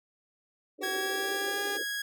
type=band-pass noise; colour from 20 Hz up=pink; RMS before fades=-42 dBFS; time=0.78-1.84 s; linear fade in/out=20 ms; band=290 to 560 Hz; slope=96 dB/octave
type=tone with pitch glide; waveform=25% pulse; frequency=379.5 to 402.1 Hz; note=F#4 to G4; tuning=+44 to +44 cents; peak=-30 dBFS; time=0.81-1.78 s; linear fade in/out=20 ms; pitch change=+100 cents; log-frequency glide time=0.91-1.64 s
type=tone; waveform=sawtooth; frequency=1654 Hz; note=G#6; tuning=8 cents flat; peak=-28 dBFS; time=0.83-2.02 s; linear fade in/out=5 ms
effects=none